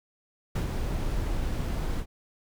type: noise with ADSR envelope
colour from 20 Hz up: brown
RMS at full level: -25 dBFS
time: 0.55-2.06 s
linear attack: 8 ms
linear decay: 97 ms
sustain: -4 dB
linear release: 70 ms
effects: none